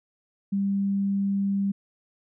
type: tone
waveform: sine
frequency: 197.9 Hz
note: G3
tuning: 17 cents sharp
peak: -22 dBFS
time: 0.52-1.72 s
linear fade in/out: 10 ms
effects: none